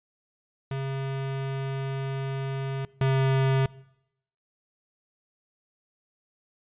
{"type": "tone pair in turn", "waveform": "square", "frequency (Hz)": [135.4, 134], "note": ["C#3", "C3"], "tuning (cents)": [-40, 42], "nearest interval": "unison", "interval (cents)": 18, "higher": "first", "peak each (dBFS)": [-29, -21], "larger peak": "second", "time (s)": [[0.71, 2.85], [3.01, 3.66]], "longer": "first", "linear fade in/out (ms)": 2, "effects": ["noise-tail reverb RT60 0.8 s tail -21 dB re dry", "resampled to 8000 Hz"]}